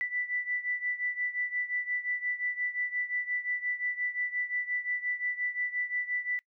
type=beating tone pair; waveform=sine; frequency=1975.5 / 1981.2 Hz; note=B6 / B6; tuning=0 / +5 cents; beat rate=5.7 Hz; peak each=-32 / -35 dBFS; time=0.01-6.39 s; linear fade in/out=0 ms; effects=noise-tail reverb RT60 0.1 s tail -23 dB re dry